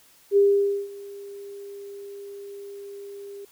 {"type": "tone with ADSR envelope", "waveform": "sine", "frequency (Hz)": 401, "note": "G4", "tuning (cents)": 39, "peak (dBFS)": -13, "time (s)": [0.31, 3.45], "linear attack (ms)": 57, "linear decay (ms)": 510, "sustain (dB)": -23, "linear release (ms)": 4, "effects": ["white hiss -56 dBFS RMS until 3.51 s"]}